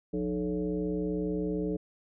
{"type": "tone with frequency modulation", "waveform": "sine", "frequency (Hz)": 305.2, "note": "D#4", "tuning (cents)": -33, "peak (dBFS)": -28, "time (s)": [0.13, 1.77], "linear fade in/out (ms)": 10, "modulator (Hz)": 127, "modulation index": 1.4, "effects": []}